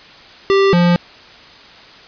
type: tone pair in turn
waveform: square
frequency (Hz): 392 / 174.62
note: G4 / F3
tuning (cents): 0 / 0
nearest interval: octave + major second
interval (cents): 1400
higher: first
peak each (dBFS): -10 / -10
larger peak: neither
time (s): 0.5-0.73 / 0.73-0.96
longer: neither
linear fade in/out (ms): 0
effects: white hiss -40 dBFS RMS until 2.07 s + resampled to 11025 Hz